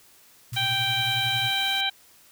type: tone with tremolo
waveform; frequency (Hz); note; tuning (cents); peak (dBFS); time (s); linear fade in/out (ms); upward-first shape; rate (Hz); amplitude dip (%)
sine; 120; B2; -49; -28; 0.52-1.51; 5; triangle; 11; 100
type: band-stop noise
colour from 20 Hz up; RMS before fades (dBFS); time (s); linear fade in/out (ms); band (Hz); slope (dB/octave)
white; -40; 0.53-1.81; 2; 350 to 990; 48
type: harmonic tone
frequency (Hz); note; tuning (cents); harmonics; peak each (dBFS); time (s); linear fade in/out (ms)
783; G5; -2; 1 / 2 / 3 / 4 / 5; -31 / -31 / -30 / -27 / -28; 0.56-1.9; 10
effects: white hiss -55 dBFS RMS until 2.31 s